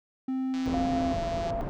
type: tone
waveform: triangle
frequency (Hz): 261.6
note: C4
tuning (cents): 0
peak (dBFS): -25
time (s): 0.28-1.13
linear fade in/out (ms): 5
type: click train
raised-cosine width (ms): 0.2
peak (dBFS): -26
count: 162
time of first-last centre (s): 0.54-1.504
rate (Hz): 167
type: low-pass noise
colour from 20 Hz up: pink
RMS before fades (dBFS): -34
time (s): 0.66-1.69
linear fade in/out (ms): 0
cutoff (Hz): 820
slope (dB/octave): 12
type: tone with pitch glide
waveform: sine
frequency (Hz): 698.5 to 679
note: F5 to F5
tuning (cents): 0 to -49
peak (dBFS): -29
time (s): 0.74-1.61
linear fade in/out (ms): 0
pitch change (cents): -49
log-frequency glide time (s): 0.89-1.21
effects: none